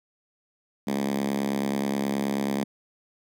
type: tone with high-pass filter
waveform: 5% pulse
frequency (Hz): 69.4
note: C#2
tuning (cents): +3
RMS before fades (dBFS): -27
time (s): 0.87-2.64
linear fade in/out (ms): 5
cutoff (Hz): 210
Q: 3.9
effects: none